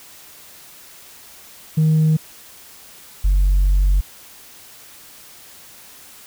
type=tone pair in turn; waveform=sine; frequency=156.7 / 47.03 Hz; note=D#3 / F#1; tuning=+13 / +29 cents; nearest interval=octave + major sixth; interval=2084 cents; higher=first; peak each=-10 dBFS; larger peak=neither; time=1.77-2.17 / 3.24-4.01 s; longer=second; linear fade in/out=10 ms; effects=tanh soft clip ceiling -10 dBFS + white hiss -43 dBFS RMS until 6.26 s